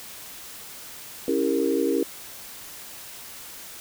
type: chord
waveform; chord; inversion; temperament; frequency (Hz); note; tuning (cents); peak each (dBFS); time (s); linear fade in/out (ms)
sine; C# diminished seventh; none; equal with one note detuned; 277.2 / 329.6 / 400.7 / 466.2; C#4 / E4 / G4 / Bb4; 0 / 0 / +38 / 0; -26; 1.28-2.03; 2
effects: white hiss -41 dBFS RMS until 3.8 s